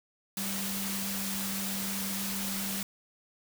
sine tone in noise, 196 Hz, G3, in tune, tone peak -36 dBFS, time 0.37-2.83 s, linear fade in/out 2 ms, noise white, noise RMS -35 dBFS, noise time 0.37-2.83 s, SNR -4 dB, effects none

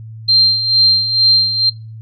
sine tone with tremolo, 4162 Hz, C8, 10 cents flat, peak -6 dBFS, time 0.28-1.7 s, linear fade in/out 10 ms, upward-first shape sine, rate 2.2 Hz, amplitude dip 65%, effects noise-tail reverb RT60 0.3 s tail -20 dB re dry + added 111 Hz sine -29 dBFS peak until 2.01 s

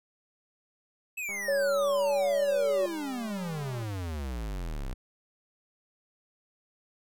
square exponential sweep, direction down, 2637 to 30.01 Hz, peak -33 dBFS, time 1.17-4.94 s, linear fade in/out 10 ms
click train, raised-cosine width 1 ms, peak -34 dBFS, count 511, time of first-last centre 1.29-3.827 s, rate 201 Hz
sine tone with pitch glide, 560 to 568.5 Hz, C#5 to C#5, +18 to +44 cents, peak -24 dBFS, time 1.48-2.86 s, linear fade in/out 5 ms, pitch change +26 cents, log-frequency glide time 1.63-1.94 s
effects none

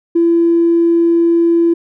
triangle tone with tanh clipping, 337.3 Hz, E4, 40 cents sharp, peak -8 dBFS, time 0.15-1.74 s, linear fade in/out 10 ms, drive 4 dB, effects none

